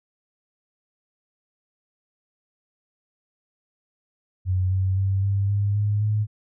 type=tone with pitch steps; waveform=sine; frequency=92.5 / 94.66 / 96.87 / 99.14 / 101.46 / 103.83 / 106.25 Hz; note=F#2 / F#2 / G2 / G2 / G#2 / G#2 / G#2; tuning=0 / +40 / -20 / +20 / -40 / 0 / +40 cents; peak=-19 dBFS; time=4.45-6.27 s; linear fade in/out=50 ms; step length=260 ms; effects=none